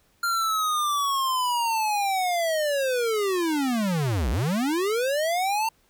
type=linear two-way sweep; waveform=square; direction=down then up; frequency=1396.9 to 52.6 to 911 Hz; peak=-23 dBFS; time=0.23-5.69 s; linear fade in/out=5 ms; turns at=4.3 s; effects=pink hiss -64 dBFS RMS until 5.89 s